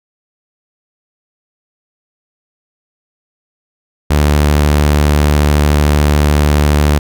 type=tone; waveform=sawtooth; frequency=73.9 Hz; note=D2; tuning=11 cents sharp; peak=-4 dBFS; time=4.1-6.99 s; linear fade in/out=10 ms; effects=none